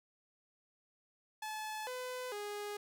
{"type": "tone with pitch steps", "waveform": "sawtooth", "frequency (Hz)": [862, 504, 413.1], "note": ["A5", "B4", "G#4"], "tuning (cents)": [-36, 35, -9], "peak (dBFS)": -36, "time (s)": [1.42, 2.77], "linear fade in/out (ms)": 5, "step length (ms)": 450, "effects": []}